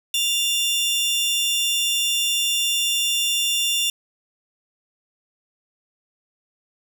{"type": "tone pair together", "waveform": "sawtooth", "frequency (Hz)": [2794, 3517], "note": ["F7", "A7"], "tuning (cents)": [0, -1], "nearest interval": "major third", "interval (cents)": 399, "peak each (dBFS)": -19, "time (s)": [0.14, 3.9], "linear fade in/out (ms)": 2, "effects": []}